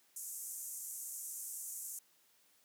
pink band-pass noise, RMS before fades -45 dBFS, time 0.16-1.99 s, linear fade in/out 5 ms, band 6600 to 14000 Hz, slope 48 dB/octave, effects white hiss -70 dBFS RMS until 2.64 s + high-pass 150 Hz 12 dB/octave

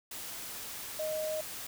sine tone in noise, 622.3 Hz, D#5, in tune, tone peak -32 dBFS, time 0.99-1.41 s, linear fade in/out 5 ms, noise white, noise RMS -42 dBFS, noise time 0.11-1.67 s, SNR +7 dB, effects none

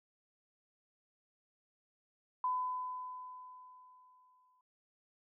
sine tone with exponential decay, 1007 Hz, B5, 33 cents sharp, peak -30 dBFS, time 2.44-4.61 s, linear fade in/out 2 ms, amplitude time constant 470 ms, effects none

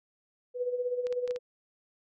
sine tone with tremolo, 493.9 Hz, B4, in tune, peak -26 dBFS, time 0.54-1.39 s, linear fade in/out 50 ms, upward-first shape sine, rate 16 Hz, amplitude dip 65%
clicks, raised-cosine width 0.2 ms, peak -27 dBFS, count 5, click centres 1.069 / 1.126 / 1.277 / 1.309 / 1.361 s
effects none

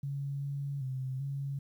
sine tone with pitch steps, 139.9 / 140.7 / 130.9 / 138.9 Hz, C#3 / C#3 / C3 / C#3, +16 / +26 / +1 / +4 cents, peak -33 dBFS, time 0.03-1.59 s, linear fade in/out 5 ms, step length 390 ms, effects 11-bit

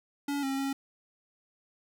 square tone with pitch steps, 284.2 / 270.4 / 273.4 Hz, C#4 / C#4 / C#4, +43 / -43 / -24 cents, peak -30 dBFS, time 0.28-0.73 s, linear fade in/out 5 ms, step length 150 ms, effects none

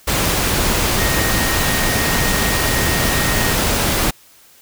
sine tone in noise, 1864.7 Hz, A#6, in tune, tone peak -24 dBFS, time 0.98-3.54 s, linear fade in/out 10 ms, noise pink, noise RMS -17 dBFS, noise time 0.07-4.11 s, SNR -10 dB, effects white hiss -48 dBFS RMS until 4.61 s

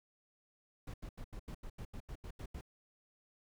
brown noise bursts, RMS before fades -45 dBFS, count 12, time 0.87-2.611 s, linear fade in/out 5 ms, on 69 ms, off 83 ms, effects none

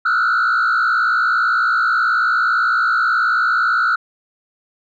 sine tone with frequency modulation, 1396.9 Hz, F6, in tune, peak -11 dBFS, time 0.05-3.96 s, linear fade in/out 10 ms, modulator 59.1 Hz, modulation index 1.6, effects tanh soft clip ceiling -12 dBFS

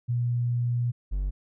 sine / triangle tone pair in turn, 120.7 / 48 Hz, B2 / G1, -39 / -36 cents, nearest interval octave + major third, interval 1597 cents, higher first, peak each -23 dBFS, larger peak neither, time 0.08-0.92 / 1.11-1.31 s, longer first, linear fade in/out 20 ms, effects none

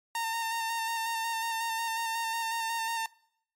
sawtooth tone with vibrato, 911 Hz, A#5, 40 cents flat, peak -26 dBFS, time 0.15-3.06 s, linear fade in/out 2 ms, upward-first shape square, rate 5.5 Hz, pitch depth 20 cents each way, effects noise-tail reverb RT60 0.7 s tail -23 dB re dry + MP3 64 kbps

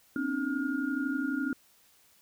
sine tone cluster, 248 / 270.1 / 302.1 / 1422 Hz, B3 / C#4 / D4 / F6, +7 / -45 / +49 / +31 cents, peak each -38 / -31 / -34 / -36 dBFS, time 0.16-1.53 s, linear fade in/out 2 ms, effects white hiss -63 dBFS RMS until 2.21 s

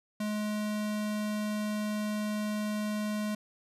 square tone, 211.1 Hz, G#3, 29 cents sharp, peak -31 dBFS, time 0.2-3.35 s, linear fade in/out 5 ms, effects resampled to 32000 Hz

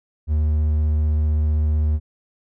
triangle tone, 76.3 Hz, D#2, 33 cents flat, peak -14 dBFS, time 0.27-2 s, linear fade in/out 50 ms, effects none

